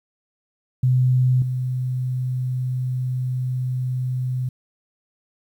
sine tone with level steps, 127.3 Hz, C3, 47 cents flat, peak -14 / -21 dBFS, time 0.83-4.49 s, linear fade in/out 5 ms, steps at 1.42 s, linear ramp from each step 2 ms, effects 9-bit

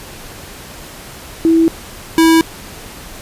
sine / square tone pair in turn, 327.8 / 326 Hz, E4 / E4, -10 / -19 cents, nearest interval unison, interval 9 cents, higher first, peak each -7 dBFS, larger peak neither, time 1.45-1.68 / 2.18-2.41 s, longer neither, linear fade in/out 0 ms, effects pink hiss -33 dBFS RMS until 3.21 s + resampled to 32000 Hz

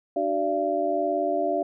sine tone cluster, 296.4 / 378 / 582 / 680 Hz, D4 / F#4 / D5 / F5, +16 / +37 / -16 / -46 cents, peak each -30 / -30 / -28 / -25 dBFS, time 0.16-1.63 s, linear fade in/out 5 ms, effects none

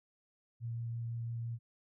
sine tone with vibrato, 116.54 Hz, A#2, in tune, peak -36 dBFS, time 0.6-1.59 s, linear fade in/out 50 ms, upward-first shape sine, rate 5.9 Hz, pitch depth 8 cents each way, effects none

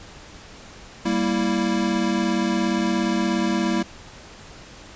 square chord, E diminished, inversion first, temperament equal, 196 / 233.1 / 329.6 Hz, G3 / Bb3 / E4, 0 / 0 / 0 cents, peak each -25 dBFS, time 1.05-3.83 s, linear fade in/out 10 ms, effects pink hiss -43 dBFS RMS until 4.95 s + resampled to 16000 Hz

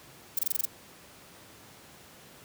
violet noise bursts, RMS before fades -26 dBFS, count 7, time 0.37-0.654 s, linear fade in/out 5 ms, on 20 ms, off 24 ms, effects pink hiss -52 dBFS RMS until 2.44 s + high-pass 100 Hz 12 dB/octave

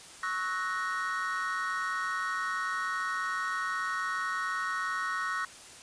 triangle chord, F# dominant seventh, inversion second, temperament equal with one note detuned, 1108.7 / 1297.4 / 1480 / 1864.7 Hz, C#6 / E6 / F#6 / A#6, 0 / -28 / 0 / 0 cents, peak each -34 dBFS, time 0.23-5.45 s, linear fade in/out 2 ms, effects white hiss -49 dBFS RMS until 5.82 s + resampled to 22050 Hz

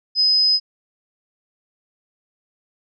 sine tone, 5040 Hz, D#8, 21 cents sharp, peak -13 dBFS, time 0.15-0.6 s, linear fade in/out 50 ms, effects none

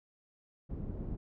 pink low-pass noise, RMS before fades -39 dBFS, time 0.69-1.17 s, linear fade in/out 20 ms, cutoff 270 Hz, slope 12 dB/octave, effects none

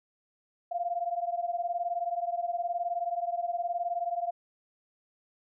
sine beating tone pair, 689 / 708 Hz, F5 / F5, -24 / +23 cents, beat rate 19 Hz, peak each -31 / -33 dBFS, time 0.71-4.31 s, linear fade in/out 10 ms, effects none

